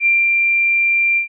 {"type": "tone with ADSR envelope", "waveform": "sine", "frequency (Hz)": 2372, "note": "D7", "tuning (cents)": 17, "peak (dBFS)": -10, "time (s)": [0, 1.28], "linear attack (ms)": 58, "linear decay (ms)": 210, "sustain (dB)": -2, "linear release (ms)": 110, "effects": []}